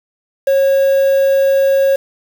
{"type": "tone with quantisation", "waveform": "triangle", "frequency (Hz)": 546, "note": "C#5", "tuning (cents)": -26, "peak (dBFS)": -7, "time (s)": [0.47, 1.96], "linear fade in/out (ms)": 5, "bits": 5, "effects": []}